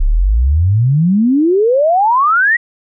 sine exponential sweep, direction up, 31.77 to 1954 Hz, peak -8 dBFS, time 0-2.57 s, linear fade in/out 10 ms, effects none

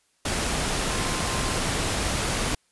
sine tone in noise, 1046.5 Hz, C6, in tune, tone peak -36 dBFS, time 0.89-1.58 s, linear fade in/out 5 ms, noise pink, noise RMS -26 dBFS, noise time 0.25-2.55 s, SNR -13 dB, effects white hiss -67 dBFS RMS until 2.71 s + resampled to 24000 Hz

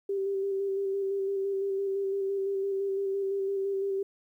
sine tone with vibrato, 392 Hz, G4, in tune, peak -27 dBFS, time 0.09-4.03 s, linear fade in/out 5 ms, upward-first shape square, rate 5.9 Hz, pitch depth 19 cents each way, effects 11-bit

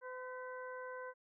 harmonic tone with a mistuned harmonic, 508 Hz, B4, 49 cents sharp, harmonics 1 / 2 / 3 / 4, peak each -46 / -49 / -50 / -59 dBFS, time 0.01-1.14 s, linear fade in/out 50 ms, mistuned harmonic 4, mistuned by -56 cents, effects none

